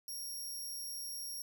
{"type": "tone", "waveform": "15% pulse", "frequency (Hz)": 5588, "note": "F8", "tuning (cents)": 0, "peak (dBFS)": -35, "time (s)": [0.08, 1.42], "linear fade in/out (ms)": 2, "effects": []}